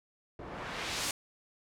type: noise with low-pass filter sweep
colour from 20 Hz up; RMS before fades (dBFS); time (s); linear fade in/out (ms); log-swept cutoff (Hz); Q
white; -38; 0.39-1.11; 2; 590 to 9800; 0.75
effects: none